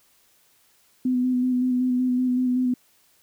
sine tone with vibrato, 251.7 Hz, B3, 33 cents sharp, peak -19 dBFS, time 1.05-2.74 s, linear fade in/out 5 ms, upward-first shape square, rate 5.3 Hz, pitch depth 18 cents each way, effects white hiss -61 dBFS RMS until 3.22 s

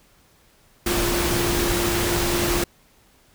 sine tone in noise, 347.9 Hz, F4, 7 cents flat, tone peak -24 dBFS, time 0.86-2.64 s, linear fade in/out 5 ms, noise pink, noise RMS -23 dBFS, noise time 0.86-2.64 s, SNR -4 dB, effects pink hiss -57 dBFS RMS until 3.34 s

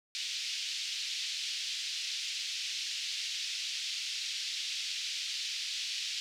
white band-pass noise, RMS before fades -37 dBFS, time 0.15-6.2 s, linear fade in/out 0 ms, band 2600 to 5200 Hz, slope 24 dB/octave, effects none

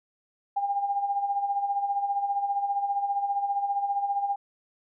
sine tone with tremolo, 803 Hz, G5, 41 cents sharp, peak -22 dBFS, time 0.56-4.36 s, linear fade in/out 10 ms, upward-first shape sine, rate 15 Hz, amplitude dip 60%, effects none

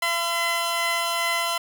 15% pulse tone pair together, 678.8 / 1017 Hz, F5 / C6, -49 / -50 cents, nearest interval perfect fifth, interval 699 cents, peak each -20 / -18 dBFS, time 0.02-1.58 s, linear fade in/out 5 ms, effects none

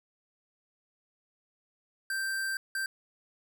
square tone bursts at uneven times, 1568 Hz, G6, in tune, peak -31 dBFS, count 2, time 2.1-2.57 / 2.75-2.86 s, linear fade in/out 2 ms, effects none

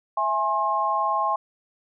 sine tone cluster, 660 / 830 / 1068 Hz, E5 / G#5 / C6, +2 / -1 / +35 cents, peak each -29 / -25 / -23 dBFS, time 0.17-1.36 s, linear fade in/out 5 ms, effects none

